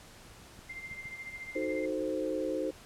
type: clicks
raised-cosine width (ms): 5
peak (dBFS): -38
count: 3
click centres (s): 0.591 / 0.914 / 1.055
type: tone with tremolo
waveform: sine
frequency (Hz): 2093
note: C7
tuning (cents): 0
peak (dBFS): -38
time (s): 0.69-1.86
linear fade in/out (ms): 10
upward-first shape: sine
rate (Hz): 14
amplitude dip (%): 65
type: chord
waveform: sine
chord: D# diminished seventh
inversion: none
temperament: equal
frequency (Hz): 311.1 / 370 / 440 / 523.3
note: D#4 / F#4 / A4 / C5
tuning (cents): 0 / 0 / 0 / 0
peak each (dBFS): -35 / -38 / -38 / -34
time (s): 1.55-2.71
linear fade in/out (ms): 10
effects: pink hiss -53 dBFS RMS until 2.85 s + low-pass 11000 Hz 12 dB/octave